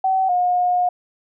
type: tone pair in turn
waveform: sine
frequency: 761 / 718.3 Hz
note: F#5 / F5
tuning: +48 / +48 cents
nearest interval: minor second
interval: 100 cents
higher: first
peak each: -15 dBFS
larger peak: neither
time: 0.04-0.29 / 0.29-0.89 s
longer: second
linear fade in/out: 5 ms
effects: none